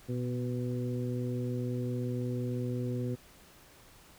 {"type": "harmonic tone with a mistuned harmonic", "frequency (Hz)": 123.8, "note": "B2", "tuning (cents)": 5, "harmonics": [1, 2, 3, 4], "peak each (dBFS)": [-33, -36, -40, -42], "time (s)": [0.08, 3.16], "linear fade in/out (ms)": 20, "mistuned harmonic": 1, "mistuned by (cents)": -27, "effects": ["pink hiss -57 dBFS RMS until 4.18 s"]}